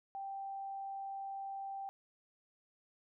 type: tone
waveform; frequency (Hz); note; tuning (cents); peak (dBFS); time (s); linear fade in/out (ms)
sine; 784; G5; 0; -40; 0.15-1.89; 0
effects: none